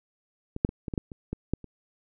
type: clicks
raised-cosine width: 3 ms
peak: -20 / -7 / -21 / -20 / -18 / -14 / -27 / -18 / -12 / -29 dBFS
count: 10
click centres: 0.564 / 0.649 / 0.691 / 0.882 / 0.938 / 0.978 / 1.118 / 1.33 / 1.536 / 1.643 s
effects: none